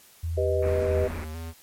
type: tone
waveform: sine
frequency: 82.9 Hz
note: E2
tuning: 10 cents sharp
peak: -26 dBFS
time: 0.23-1.05 s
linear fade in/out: 10 ms
type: chord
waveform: sine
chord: G augmented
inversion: none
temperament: equal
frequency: 392 / 493.9 / 622.3 Hz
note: G4 / B4 / D#5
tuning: 0 / 0 / 0 cents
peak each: -27 dBFS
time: 0.37-1.08 s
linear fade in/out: 10 ms
type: low-pass noise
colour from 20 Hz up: pink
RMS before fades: -37 dBFS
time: 0.62-1.25 s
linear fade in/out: 10 ms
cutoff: 2600 Hz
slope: 96 dB/octave
type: tone with vibrato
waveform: square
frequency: 80.1 Hz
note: E2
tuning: 49 cents flat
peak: -34 dBFS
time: 0.63-1.54 s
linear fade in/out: 50 ms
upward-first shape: square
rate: 2.8 Hz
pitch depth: 43 cents each way
effects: white hiss -54 dBFS RMS until 1.62 s + MP3 64 kbps